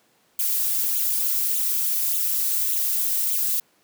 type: noise with flanger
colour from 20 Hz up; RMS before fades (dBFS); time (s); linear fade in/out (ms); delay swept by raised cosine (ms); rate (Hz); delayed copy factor
violet; -23; 0.39-3.6; 2; 0.28 to 5.28; 1.7; +0.7
effects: pink hiss -62 dBFS RMS until 3.83 s + high-pass 200 Hz 12 dB/octave